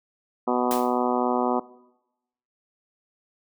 harmonic tone, 123.8 Hz, B2, 5 cents sharp, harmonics 2 / 3 / 4 / 5 / 6 / 7 / 8 / 9 / 10, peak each -26 / -27 / -29 / -31 / -28 / -32 / -30 / -34 / -34 dBFS, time 0.47-1.6 s, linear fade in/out 10 ms
white noise with exponential decay, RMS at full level -29 dBFS, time 0.71-0.98 s, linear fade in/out 0 ms, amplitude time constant 57 ms
effects noise-tail reverb RT60 0.9 s tail -20 dB re dry

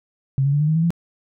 sine tone with pitch steps, 135.2 / 140.37 / 145.74 / 151.32 / 157.11 / 163.12 / 169.36 Hz, C#3 / C#3 / D3 / D#3 / D#3 / E3 / E3, -43 / +22 / -13 / -48 / +17 / -18 / +47 cents, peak -15 dBFS, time 0.38-0.905 s, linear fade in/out 0 ms, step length 75 ms, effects none

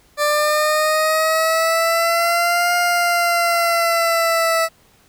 20% pulse exponential two-way sweep, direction up then down, 589 to 705 to 654 Hz, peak -10 dBFS, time 0.17-4.69 s, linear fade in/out 50 ms, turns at 2.75 s, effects pink hiss -54 dBFS RMS until 5.08 s

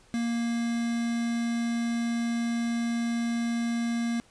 triangle tone with quantisation, 233.7 Hz, A#3, 5 cents sharp, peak -24 dBFS, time 0.14-4.2 s, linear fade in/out 0 ms, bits 6, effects pink hiss -59 dBFS RMS until 4.3 s + resampled to 22050 Hz

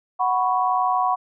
sine chord, F# suspended fourth, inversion none, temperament equal, 740 / 987.8 / 1108.7 Hz, F#5 / B5 / C#6, 0 / 0 / 0 cents, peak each -21 / -23 / -23 dBFS, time 0.19-1.16 s, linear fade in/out 20 ms, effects none

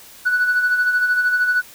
sine tone with tremolo, 1480 Hz, F#6, in tune, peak -11 dBFS, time 0.25-1.62 s, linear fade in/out 20 ms, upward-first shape sine, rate 13 Hz, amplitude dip 55%, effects tanh soft clip ceiling -11 dBFS + white hiss -43 dBFS RMS until 1.74 s

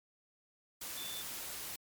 sine tone in noise, 3520 Hz, A7, in tune, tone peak -44 dBFS, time 0.97-1.22 s, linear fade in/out 5 ms, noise white, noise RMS -43 dBFS, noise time 0.81-1.76 s, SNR -4 dB, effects MP3 96 kbps

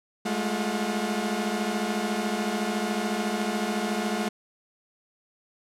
sawtooth tone cluster, 203.9 / 217.8 / 350.1 / 721 Hz, G#3 / A3 / F4 / F#5, -32 / -17 / +4 / -45 cents, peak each -27 / -25 / -31 / -30 dBFS, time 0.25-4.29 s, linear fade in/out 10 ms, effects low-pass 11000 Hz 12 dB/octave

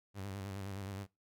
sawtooth tone with vibrato, 98 Hz, G2, in tune, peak -37 dBFS, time 0.14-1.07 s, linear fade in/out 50 ms, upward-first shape square, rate 9.6 Hz, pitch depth 49 cents each way, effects noise-tail reverb RT60 0.2 s tail -21 dB re dry

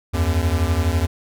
square beating tone pair, 78.9 / 90.9 Hz, D#2 / F#2, +25 / -30 cents, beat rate 12 Hz, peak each -20 / -21 dBFS, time 0.13-1.07 s, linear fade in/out 20 ms, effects none

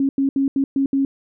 sine tone bursts at uneven times, 273.4 Hz, C#4, 24 cents flat, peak -15 dBFS, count 6, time 0-0.09 / 0.18-0.29 / 0.36-0.48 / 0.56-0.64 / 0.76-0.86 / 0.93-1.05 s, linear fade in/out 2 ms, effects none

